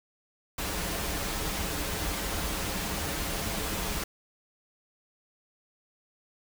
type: noise with comb filter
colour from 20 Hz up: pink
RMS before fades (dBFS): -32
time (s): 0.58-4.04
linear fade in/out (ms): 5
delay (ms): 8.1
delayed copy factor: -0.6
effects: none